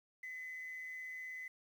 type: tone with amplitude modulation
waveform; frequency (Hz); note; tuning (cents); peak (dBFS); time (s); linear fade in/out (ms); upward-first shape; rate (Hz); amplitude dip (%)
sine; 2021; B6; +39; -40; 0.23-1.48; 5; sine; 159; 50
effects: tanh soft clip ceiling -39 dBFS + 11-bit